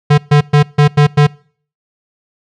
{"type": "tone bursts at uneven times", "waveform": "square", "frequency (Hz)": 146.83, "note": "D3", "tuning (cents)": 0, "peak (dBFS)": -5, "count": 6, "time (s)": [[0.1, 0.18], [0.31, 0.41], [0.53, 0.63], [0.78, 0.88], [0.97, 1.07], [1.17, 1.27]], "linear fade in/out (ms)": 10, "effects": ["noise-tail reverb RT60 0.5 s tail -25 dB re dry", "low-pass 4000 Hz 12 dB/octave"]}